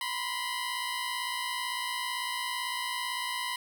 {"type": "tone pair together", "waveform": "15% pulse", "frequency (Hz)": [973.1, 1031], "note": ["B5", "C6"], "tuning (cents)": [-26, -26], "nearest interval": "minor second", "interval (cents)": 100, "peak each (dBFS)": -28, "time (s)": [0.01, 3.56], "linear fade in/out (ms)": 2, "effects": []}